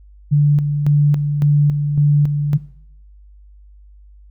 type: tone with tremolo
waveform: sine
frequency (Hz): 146.1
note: D3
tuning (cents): -9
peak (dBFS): -9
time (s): 0.31-2.58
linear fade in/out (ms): 20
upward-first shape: square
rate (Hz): 1.8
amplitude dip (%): 50
effects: noise-tail reverb RT60 0.7 s tail -19 dB re dry + added 50 Hz sine -41 dBFS peak until 4.3 s